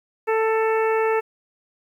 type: harmonic tone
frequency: 443 Hz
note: A4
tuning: 12 cents sharp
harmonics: 1 / 2 / 3 / 4 / 5 / 6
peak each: -19 / -25 / -29 / -31 / -33 / -35 dBFS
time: 0.27-1.21 s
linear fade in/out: 20 ms
effects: 9-bit